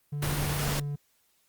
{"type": "tone with pitch glide", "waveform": "triangle", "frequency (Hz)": [145.6, 144.43], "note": ["D3", "D3"], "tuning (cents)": [-15, -29], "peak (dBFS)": -28, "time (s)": [0.12, 0.96], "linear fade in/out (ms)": 10, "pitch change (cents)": -14, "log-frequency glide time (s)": [0.56, 0.75]}
{"type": "noise", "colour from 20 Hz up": "pink", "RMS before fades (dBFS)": -31, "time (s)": [0.22, 0.8], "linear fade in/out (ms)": 5}
{"effects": ["white hiss -69 dBFS RMS until 1.48 s", "Opus 32 kbps"]}